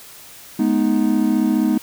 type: chord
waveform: triangle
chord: G# minor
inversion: none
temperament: equal with one note detuned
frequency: 212.1 / 246.9 / 311.1 Hz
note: G#3 / B3 / D#4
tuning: +37 / 0 / 0 cents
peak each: -17 dBFS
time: 0.59-1.78 s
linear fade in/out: 5 ms
effects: white hiss -41 dBFS RMS until 1.82 s